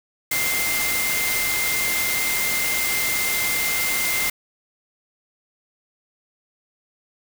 sine tone in noise, 2093 Hz, C7, in tune, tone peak -24 dBFS, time 0.31-4.3 s, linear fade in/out 5 ms, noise white, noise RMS -24 dBFS, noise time 0.31-4.3 s, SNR -3 dB, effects none

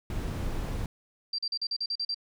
brown noise, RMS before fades -32 dBFS, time 0.1-0.86 s, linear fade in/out 2 ms
sine tone bursts, 4709 Hz, D8, 4 cents sharp, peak -28 dBFS, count 9, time 1.33-2.145 s, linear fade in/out 5 ms, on 55 ms, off 40 ms
effects none

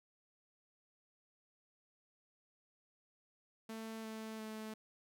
sawtooth tone with pitch steps, 222.6 / 220.2 / 217.8 Hz, A3 / A3 / A3, +20 / +2 / -17 cents, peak -40 dBFS, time 3.69-4.74 s, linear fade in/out 5 ms, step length 350 ms, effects none

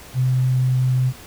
sine tone, 128.2 Hz, C3, 35 cents flat, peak -15 dBFS, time 0.14-1.13 s, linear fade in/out 50 ms, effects pink hiss -41 dBFS RMS until 1.26 s

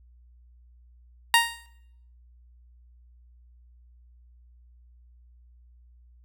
15% pulse tone with exponential decay, 932.3 Hz, A#5, in tune, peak -7 dBFS, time 1.34-1.66 s, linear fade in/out 1 ms, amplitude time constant 68 ms, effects noise-tail reverb RT60 0.7 s tail -17 dB re dry + added 60 Hz sine -52 dBFS peak until 6.24 s

